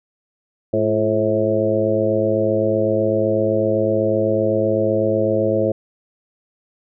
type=harmonic tone with a mistuned harmonic; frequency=107.9 Hz; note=A2; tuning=33 cents flat; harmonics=1 / 2 / 3 / 4 / 5 / 6; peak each=-25 / -25 / -22 / -23 / -19 / -24 dBFS; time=0.73-5.72 s; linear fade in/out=5 ms; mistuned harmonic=3; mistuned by=+70 cents; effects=none